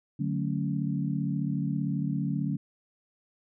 sine chord, D major seventh, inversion none, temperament equal, 146.83 / 185 / 220 / 277.2 Hz, D3 / F#3 / A3 / C#4, 0 / 0 / 0 / 0 cents, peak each -30 / -32 / -34 / -34 dBFS, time 0.19-2.57 s, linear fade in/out 10 ms, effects none

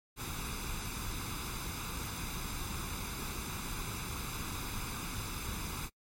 pink noise with comb filter, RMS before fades -39 dBFS, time 0.16-5.9 s, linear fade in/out 50 ms, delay 0.81 ms, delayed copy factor +0.65, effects noise-tail reverb RT60 0.1 s tail -24 dB re dry + MP3 64 kbps

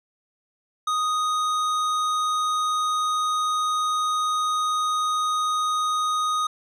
triangle tone with hard clipping, 1244.5 Hz, D#6, in tune, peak -23 dBFS, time 0.87-6.47 s, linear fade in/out 5 ms, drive 16 dB, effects none

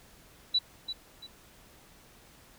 sine tone with echo, 3947 Hz, B7, 2 cents flat, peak -22 dBFS, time 0.54-0.59 s, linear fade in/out 10 ms, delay 340 ms, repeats 2, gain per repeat -10 dB, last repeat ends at 1.27 s, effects pink hiss -57 dBFS RMS until 2.58 s

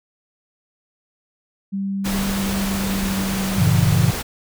sine tone with pitch glide, 196 to 191.97 Hz, G3 to G3, 0 to -36 cents, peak -21 dBFS, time 1.72-3.63 s, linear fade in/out 20 ms, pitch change -36 cents, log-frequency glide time 2.68-3.47 s
pink noise, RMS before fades -26 dBFS, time 2.04-4.23 s, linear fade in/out 20 ms
sine chord, G diminished seventh, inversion none, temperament just, 98 / 117.6 / 141.12 / 169.34 Hz, G2 / Bb2 / Db3 / Fb3, 0 / +16 / +31 / +47 cents, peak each -19 dBFS, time 3.58-4.11 s, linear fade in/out 5 ms
effects none

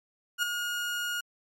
30% pulse tone with ADSR envelope, 1433 Hz, F6, 44 cents sharp, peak -20 dBFS, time 0.38-1.21 s, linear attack 47 ms, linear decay 8 ms, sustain -7 dB, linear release 10 ms, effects MP3 64 kbps

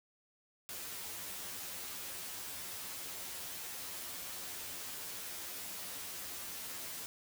white noise with comb filter, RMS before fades -44 dBFS, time 0.69-7.06 s, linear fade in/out 0 ms, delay 11 ms, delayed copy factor +1, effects none

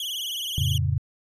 40% pulse tone with vibrato, 3136 Hz, G7, in tune, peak -27 dBFS, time 0-0.78 s, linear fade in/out 2 ms, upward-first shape triangle, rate 19 Hz, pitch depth 160 cents each way
sine chord, F augmented, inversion none, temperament equal, 87.31 / 110 / 138.59 Hz, F2 / A2 / C#3, 0 / 0 / 0 cents, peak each -25 / -26 / -25 dBFS, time 0.58-0.98 s, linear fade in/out 0 ms
effects resampled to 32000 Hz

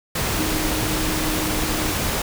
sine tone in noise, 311.1 Hz, D#4, in tune, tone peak -27 dBFS, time 0.37-1.92 s, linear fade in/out 5 ms, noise pink, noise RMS -23 dBFS, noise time 0.15-2.22 s, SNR -7 dB, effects none

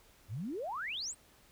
sine exponential sweep, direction up, 87.31 to 8870 Hz, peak -36 dBFS, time 0.28-1.15 s, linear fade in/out 50 ms, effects pink hiss -63 dBFS RMS until 1.51 s

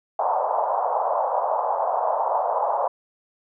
white band-pass noise, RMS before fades -23 dBFS, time 0.19-2.88 s, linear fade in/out 5 ms, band 550 to 1000 Hz, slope 48 dB/octave, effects none

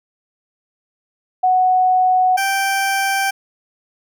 sine / 20% pulse tone pair in turn, 740 / 782 Hz, F#5 / G5, 0 / -4 cents, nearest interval minor second, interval 96 cents, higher second, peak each -11 dBFS, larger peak neither, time 1.43-2.37 / 2.37-3.31 s, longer neither, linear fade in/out 10 ms, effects none

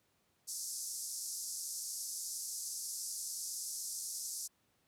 pink band-pass noise, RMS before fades -42 dBFS, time 0.47-4.48 s, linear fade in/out 20 ms, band 5100 to 12000 Hz, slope 48 dB/octave, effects pink hiss -75 dBFS RMS until 4.87 s + high-pass 80 Hz 12 dB/octave

